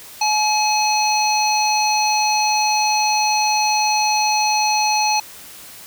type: harmonic tone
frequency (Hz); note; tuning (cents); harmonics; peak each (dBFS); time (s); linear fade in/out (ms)
850; G#5; +40; 1 / 3 / 5 / 7; -17 / -23 / -23 / -23; 0.21-5.2; 5
effects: white hiss -39 dBFS RMS until 5.86 s